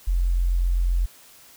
sine tone, 43.91 Hz, F1, 10 cents sharp, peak -18 dBFS, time 0.07-1.06 s, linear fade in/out 10 ms, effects white hiss -50 dBFS RMS until 1.56 s

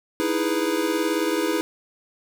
square chord, E major seventh, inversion third, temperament equal, 311.1 / 329.6 / 415.3 / 493.9 Hz, D#4 / E4 / G#4 / B4, 0 / 0 / 0 / 0 cents, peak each -28 / -26 / -28 / -29 dBFS, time 0.2-1.61 s, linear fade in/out 0 ms, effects none

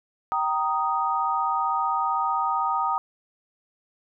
sine chord, Eb major, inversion first, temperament just, 777.8 / 933.4 / 1244.5 Hz, G5 / Bb5 / Eb6, -14 / +2 / 0 cents, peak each -28 / -26 / -25 dBFS, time 0.32-2.98 s, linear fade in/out 0 ms, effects none

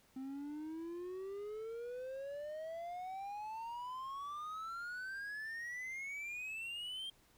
triangle exponential sweep, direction up, 260 to 3200 Hz, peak -40 dBFS, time 0.16-7.1 s, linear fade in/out 5 ms, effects pink hiss -69 dBFS RMS until 7.37 s

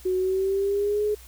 sine tone with pitch glide, 370 to 420.1 Hz, F#4 to G#4, 0 to +20 cents, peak -21 dBFS, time 0.05-1.15 s, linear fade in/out 10 ms, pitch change +220 cents, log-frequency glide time 0.17-1.04 s, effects added 61 Hz sine -46 dBFS peak until 1.27 s + white hiss -50 dBFS RMS until 1.27 s

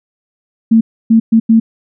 sine tone bursts at uneven times, 225.3 Hz, A3, 41 cents sharp, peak -4 dBFS, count 4, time 0.71-0.81 / 1.1-1.2 / 1.32-1.4 / 1.49-1.6 s, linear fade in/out 10 ms, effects none

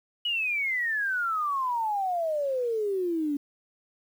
sine exponential sweep, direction down, 2947 to 280.6 Hz, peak -25 dBFS, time 0.25-3.37 s, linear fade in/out 5 ms, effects 9-bit

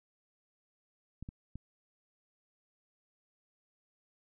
clicks, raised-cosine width 5 ms, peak -30 dBFS, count 3, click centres 1.226 / 1.289 / 1.556 s, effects none

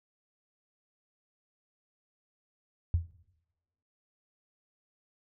sine tone with exponential decay, 85.1 Hz, F2, 44 cents flat, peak -20 dBFS, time 2.94-3.11 s, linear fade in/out 0 ms, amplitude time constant 36 ms, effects noise-tail reverb RT60 0.9 s tail -19 dB re dry

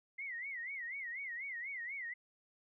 sine tone with vibrato, 2039 Hz, C7, 45 cents flat, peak -40 dBFS, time 0.18-2.14 s, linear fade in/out 10 ms, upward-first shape sine, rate 4.1 Hz, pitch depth 170 cents each way, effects none

